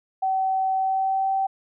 sine tone with pitch glide, 763 to 773.2 Hz, G5 to G5, -47 to -24 cents, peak -20 dBFS, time 0.22-1.47 s, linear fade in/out 10 ms, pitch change +23 cents, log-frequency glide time 0.75-1.31 s, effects none

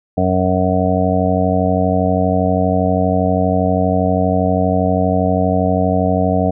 harmonic tone, 92.5 Hz, F#2, in tune, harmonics 1 / 2 / 3 / 5 / 6 / 7 / 8, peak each -19 / -18 / -20 / -22 / -24 / -19 / -21 dBFS, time 0.17-6.51 s, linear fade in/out 10 ms, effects none

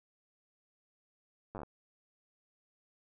slowing click train, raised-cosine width 1 ms, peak -29 dBFS, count 8, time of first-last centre 1.55-1.633 s, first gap 9 ms, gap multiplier 1.09, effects none

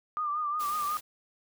sine tone with vibrato, 1200 Hz, D6, 37 cents sharp, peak -28 dBFS, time 0.17-0.97 s, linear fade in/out 0 ms, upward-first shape triangle, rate 5.5 Hz, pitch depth 66 cents each way
white noise, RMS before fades -42 dBFS, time 0.59-1.01 s, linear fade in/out 20 ms
effects none

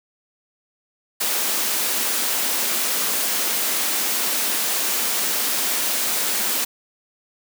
white high-pass noise, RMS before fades -22 dBFS, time 1.2-6.65 s, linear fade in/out 10 ms, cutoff 190 Hz, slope 48 dB/octave, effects none

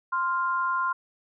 sine tone pair together, 1046.5 / 1396.9 Hz, C6 / F6, 0 / 0 cents, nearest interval perfect fourth, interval 500 cents, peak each -25 / -28 dBFS, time 0.12-0.93 s, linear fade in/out 10 ms, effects none

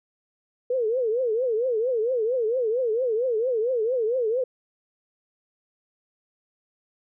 sine tone with vibrato, 474.1 Hz, A#4, 29 cents sharp, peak -21 dBFS, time 0.7-4.44 s, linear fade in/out 5 ms, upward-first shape triangle, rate 4.4 Hz, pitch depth 210 cents each way, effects none

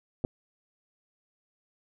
clicks, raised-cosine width 2 ms, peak -20 / -14 dBFS, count 2, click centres 0.241 / 0.249 s, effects none

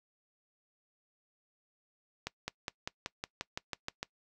accelerating click train, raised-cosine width 0.2 ms, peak -18 dBFS, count 11, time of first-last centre 2.27-4.03 s, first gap 210 ms, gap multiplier 0.96, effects noise-tail reverb RT60 0.1 s tail -22 dB re dry

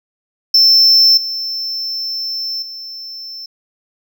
triangle tone with level steps, 5330 Hz, E8, 18 cents sharp, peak -5 / -18 / -26 dBFS, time 0.54-3.46 s, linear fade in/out 5 ms, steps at 1.17 / 2.62 s, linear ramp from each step 5 ms, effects none

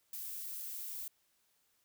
violet noise, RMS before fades -43 dBFS, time 0.13-1.08 s, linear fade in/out 2 ms, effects white hiss -75 dBFS RMS until 1.84 s

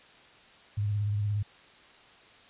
sine tone with vibrato, 103.4 Hz, G#2, 7 cents flat, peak -26 dBFS, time 0.77-1.43 s, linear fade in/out 10 ms, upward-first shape triangle, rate 17 Hz, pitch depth 53 cents each way, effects white hiss -55 dBFS RMS until 2.49 s + resampled to 8000 Hz

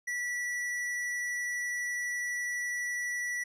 triangle tone with hard clipping, 1952 Hz, B6, 21 cents flat, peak -33 dBFS, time 0.07-3.44 s, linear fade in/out 10 ms, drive 13 dB, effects none

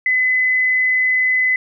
sine tone, 2019 Hz, B6, 38 cents sharp, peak -13 dBFS, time 0.06-1.56 s, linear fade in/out 2 ms, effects none

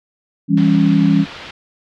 sine chord, C# diminished, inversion first, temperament just, 166.31 / 199.57 / 277.2 Hz, E3 / G3 / C#4, +16 / +31 / 0 cents, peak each -14 dBFS, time 0.48-1.26 s, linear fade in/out 50 ms
white low-pass noise, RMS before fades -34 dBFS, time 0.57-1.51 s, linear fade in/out 5 ms, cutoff 3700 Hz, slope 24 dB/octave
effects none

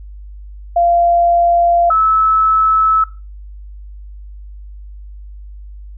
sine tone pair in turn, 690 / 1302.5 Hz, F5 / E6, -21 / -21 cents, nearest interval major seventh, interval 1100 cents, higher second, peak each -9 dBFS, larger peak neither, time 0.76-1.9 / 1.9-3.04 s, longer neither, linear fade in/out 5 ms, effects noise-tail reverb RT60 0.3 s tail -17 dB re dry + added 50 Hz sine -30 dBFS peak until 5.97 s

